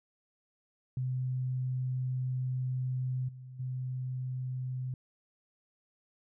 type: tone with level steps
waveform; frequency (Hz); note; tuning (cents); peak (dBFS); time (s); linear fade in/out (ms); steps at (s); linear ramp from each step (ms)
sine; 128.1; C3; -36; -30 / -44 / -33; 0.97-4.94; 2; 3.28 / 3.59; 10
effects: none